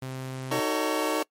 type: tone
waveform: sawtooth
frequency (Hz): 130.81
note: C3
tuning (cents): 0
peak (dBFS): -29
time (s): 0.02-0.6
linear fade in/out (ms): 5
type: chord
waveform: 25% pulse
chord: D# half-diminished seventh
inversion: none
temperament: just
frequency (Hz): 311.1 / 373.4 / 448 / 560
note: D#4 / F#4 / A4 / C#5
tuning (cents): 0 / +16 / +31 / +18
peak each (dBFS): -25 / -30 / -26 / -27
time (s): 0.51-1.23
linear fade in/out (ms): 5
effects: noise-tail reverb RT60 0.1 s tail -23 dB re dry + MP3 64 kbps